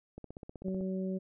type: click train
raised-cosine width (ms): 2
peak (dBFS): -31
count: 11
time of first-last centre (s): 0.18-0.809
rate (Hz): 15.9
type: harmonic tone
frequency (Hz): 188.4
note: F#3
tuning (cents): +32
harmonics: 1 / 2 / 3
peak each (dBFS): -33 / -39 / -43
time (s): 0.64-1.19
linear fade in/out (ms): 20
effects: none